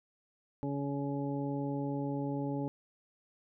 harmonic tone, 140.7 Hz, C#3, 26 cents sharp, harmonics 1 / 2 / 3 / 4 / 6, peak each -37 / -35 / -42 / -43 / -44 dBFS, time 0.63-2.68 s, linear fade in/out 0 ms, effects none

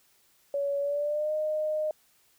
sine tone with pitch glide, 564 to 615 Hz, C#5 to D#5, +30 to -20 cents, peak -26 dBFS, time 0.54-1.91 s, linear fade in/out 2 ms, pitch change +150 cents, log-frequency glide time 0.8-1.33 s, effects white hiss -65 dBFS RMS until 2.38 s

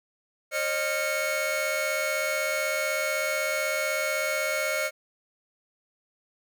45% pulse tone cluster, 536 / 612 / 1392 / 2207 Hz, C5 / D#5 / F6 / C#7, +42 / -29 / -6 / -8 cents, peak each -33 / -30 / -33 / -30 dBFS, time 0.51-4.91 s, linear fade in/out 50 ms, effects none

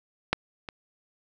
clicks, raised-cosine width 0.3 ms, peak -6 / -20 dBFS, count 2, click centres 0.33 / 0.688 s, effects none

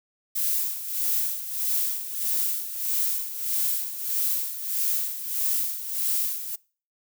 violet noise with tremolo, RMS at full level -24 dBFS, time 0.35-6.56 s, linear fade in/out 10 ms, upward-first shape sine, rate 1.6 Hz, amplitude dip 70%, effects noise-tail reverb RT60 0.4 s tail -24 dB re dry

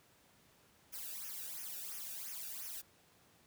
blue noise with flanger, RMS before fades -45 dBFS, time 0.92-2.82 s, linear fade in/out 20 ms, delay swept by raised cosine 0.24 to 0.98 ms, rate 2.9 Hz, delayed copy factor -0.95, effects pink hiss -67 dBFS RMS until 3.46 s + high-pass 80 Hz 12 dB/octave

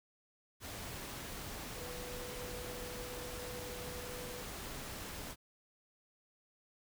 sine tone in noise, 493.9 Hz, B4, in tune, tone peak -47 dBFS, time 1.75-4.45 s, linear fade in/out 50 ms, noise pink, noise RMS -45 dBFS, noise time 0.6-5.36 s, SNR -5 dB, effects none

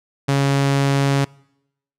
sawtooth tone, 138.8 Hz, C#3, 3 cents sharp, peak -11 dBFS, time 0.28-1.25 s, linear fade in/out 10 ms, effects noise-tail reverb RT60 0.8 s tail -25 dB re dry + low-pass 9000 Hz 12 dB/octave

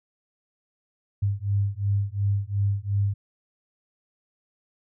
sine beating tone pair, 99.1 / 101.9 Hz, G2 / G#2, +19 / -32 cents, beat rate 2.8 Hz, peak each -25 dBFS, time 1.22-3.14 s, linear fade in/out 10 ms, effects none

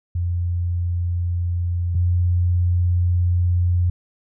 sine tone pair in turn, 87.31 / 88.32 Hz, F2 / F2, 0 / +20 cents, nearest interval unison, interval 20 cents, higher second, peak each -19 / -15 dBFS, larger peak second, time 0.15-1.95 / 1.95-3.9 s, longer second, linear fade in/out 5 ms, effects none

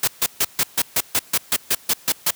white noise bursts, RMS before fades -18 dBFS, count 13, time 0.03-2.308 s, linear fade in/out 5 ms, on 46 ms, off 140 ms, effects white hiss -47 dBFS RMS until 2.35 s + high-pass 60 Hz 12 dB/octave

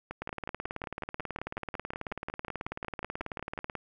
two click trains, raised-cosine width 0.5 ms, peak -20 / -22 dBFS, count 66 / 20, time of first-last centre 0.22-3.753 / 0.11-3.577 s, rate 18.4 / 5.48 Hz, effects none

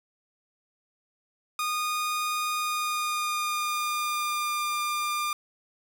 sawtooth tone with pitch glide, 1229 to 1198.9 Hz, D#6 to D6, -22 to +35 cents, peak -23 dBFS, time 1.59-5.33 s, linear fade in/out 2 ms, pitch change -43 cents, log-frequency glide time 2.57-4.58 s, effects none

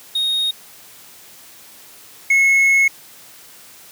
triangle tone pair in turn, 3729 / 2182 Hz, A#7 / C#7, 0 / -28 cents, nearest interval major sixth, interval 928 cents, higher first, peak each -15 / -9 dBFS, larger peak second, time 0.15-0.51 / 2.3-2.88 s, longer second, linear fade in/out 5 ms, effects white hiss -43 dBFS RMS until 3.91 s + high-pass 80 Hz 12 dB/octave

